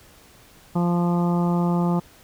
harmonic tone, 173.9 Hz, F3, 7 cents flat, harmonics 1 / 2 / 3 / 4 / 5 / 6 / 7, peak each -19 / -28 / -33 / -33 / -31 / -36 / -36 dBFS, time 0.75-2 s, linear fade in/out 10 ms, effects pink hiss -51 dBFS RMS until 2.23 s

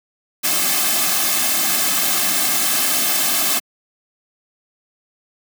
white noise with comb filter, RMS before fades -18 dBFS, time 0.43-3.6 s, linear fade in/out 20 ms, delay 2.1 ms, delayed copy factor -0.9, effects high-pass 200 Hz 12 dB/octave

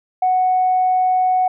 sine tone, 740 Hz, F#5, in tune, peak -12 dBFS, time 0.22-1.48 s, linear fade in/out 5 ms, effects tanh soft clip ceiling -8 dBFS

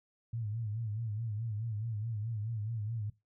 sine tone with vibrato, 110 Hz, A2, in tune, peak -34 dBFS, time 0.33-3.1 s, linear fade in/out 5 ms, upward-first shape sine, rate 4.7 Hz, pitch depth 110 cents each way, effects noise-tail reverb RT60 0.2 s tail -18 dB re dry

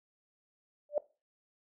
sine tone with exponential growth, 590 Hz, D5, 8 cents sharp, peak -22 dBFS, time 0.89-0.98 s, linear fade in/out 2 ms, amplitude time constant 18 ms, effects noise-tail reverb RT60 0.3 s tail -19 dB re dry

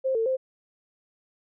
sine tone with pitch steps, 527 / 449.7 / 522 Hz, C5 / A4 / C5, +12 / +38 / -4 cents, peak -22 dBFS, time 0.04-0.37 s, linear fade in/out 20 ms, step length 110 ms, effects none

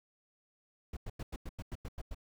brown noise bursts, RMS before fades -40 dBFS, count 10, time 0.93-2.147 s, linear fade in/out 5 ms, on 38 ms, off 93 ms, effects none

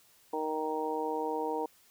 harmonic tone, 155.9 Hz, D#3, 4 cents sharp, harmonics 2 / 3 / 4 / 5 / 6, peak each -38 / -34 / -43 / -38 / -36 dBFS, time 0.33-1.66 s, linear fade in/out 5 ms, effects white hiss -63 dBFS RMS until 1.9 s

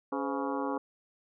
harmonic tone with a mistuned harmonic, 139.6 Hz, C#3, 13 cents sharp, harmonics 2 / 3 / 4 / 5 / 6 / 7 / 8 / 9 / 10, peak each -34 / -38 / -37 / -46 / -38 / -41 / -39 / -48 / -47 dBFS, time 0.12-0.78 s, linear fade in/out 5 ms, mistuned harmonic 4, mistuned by -130 cents, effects none

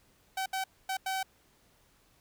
sawtooth tone bursts at uneven times, 764 Hz, G5, 45 cents flat, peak -27 dBFS, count 4, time 0.37-0.46 / 0.53-0.64 / 0.89-0.97 / 1.06-1.23 s, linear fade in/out 5 ms, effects pink hiss -66 dBFS RMS until 2.2 s

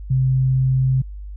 sine tone, 130.81 Hz, C3, in tune, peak -14 dBFS, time 0.1-1.02 s, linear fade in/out 10 ms, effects added 50 Hz sine -30 dBFS peak until 1.36 s

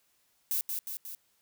violet noise with echo, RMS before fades -30 dBFS, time 0.51-0.61 s, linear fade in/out 0 ms, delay 180 ms, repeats 3, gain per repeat -4 dB, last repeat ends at 1.15 s, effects white hiss -71 dBFS RMS until 1.41 s

